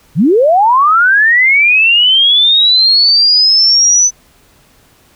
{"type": "linear sweep", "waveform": "sine", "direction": "up", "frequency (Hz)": [121.4, 6060], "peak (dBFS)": -5, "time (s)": [0.15, 4.11], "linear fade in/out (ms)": 50, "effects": ["pink hiss -48 dBFS RMS until 5.15 s"]}